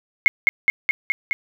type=tone with echo; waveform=sine; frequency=2163 Hz; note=C#7; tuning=43 cents flat; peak=-8 dBFS; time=0.26-0.28 s; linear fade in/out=0 ms; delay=210 ms; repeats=5; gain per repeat=-2 dB; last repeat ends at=1.33 s; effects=none